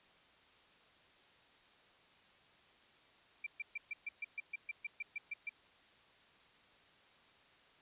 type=tone bursts; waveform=sine; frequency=2349 Hz; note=D7; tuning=in tune; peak=-38 dBFS; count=14; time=3.44-5.494 s; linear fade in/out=5 ms; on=26 ms; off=130 ms; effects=white hiss -65 dBFS RMS until 7.81 s + resampled to 8000 Hz